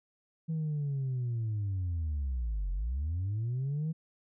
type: linear two-way sweep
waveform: sine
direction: down then up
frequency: 163.3 to 43.43 to 163.3 Hz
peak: -28 dBFS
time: 0.48-3.93 s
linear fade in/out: 20 ms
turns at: 2.72 s
effects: tanh soft clip ceiling -28 dBFS